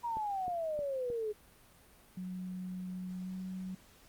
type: exponential sweep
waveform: sine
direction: down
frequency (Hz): 966 to 415.3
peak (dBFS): -33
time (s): 0.03-1.33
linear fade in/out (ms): 20
type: click train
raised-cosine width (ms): 2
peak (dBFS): -32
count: 4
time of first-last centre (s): 0.17-1.102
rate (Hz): 3.22
type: tone with pitch glide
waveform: sine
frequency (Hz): 183.7 to 186.48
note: F#3 to F#3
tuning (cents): -12 to +14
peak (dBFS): -38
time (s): 2.17-3.75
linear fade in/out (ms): 5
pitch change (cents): +26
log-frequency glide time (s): 3.23-3.31
effects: pink hiss -61 dBFS RMS until 4.08 s + Opus 48 kbps